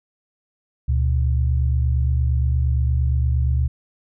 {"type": "tone pair together", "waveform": "sine", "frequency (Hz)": [71.9, 120.52], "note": ["D2", "B2"], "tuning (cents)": [-36, -42], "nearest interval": "major sixth", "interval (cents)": 894, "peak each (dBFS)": [-17, -22], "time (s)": [0.88, 3.68], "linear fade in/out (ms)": 10, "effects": []}